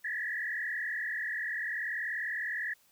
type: tone with frequency modulation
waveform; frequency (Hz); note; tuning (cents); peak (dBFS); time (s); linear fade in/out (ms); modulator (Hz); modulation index
sine; 1811; A6; +49; -32; 0.04-2.74; 10; 40.4; 3.3
effects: white hiss -66 dBFS RMS until 2.91 s